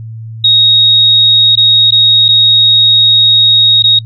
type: tone with dropouts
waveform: sine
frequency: 3760 Hz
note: A#7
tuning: 14 cents sharp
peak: -3 dBFS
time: 0.44-3.99 s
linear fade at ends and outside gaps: 5 ms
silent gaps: 1.555-1.573 / 1.908-1.921 / 2.283-2.287 / 3.824-3.839 s
effects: noise-tail reverb RT60 0.1 s tail -26 dB re dry + added 112 Hz sine -22 dBFS peak until 4.05 s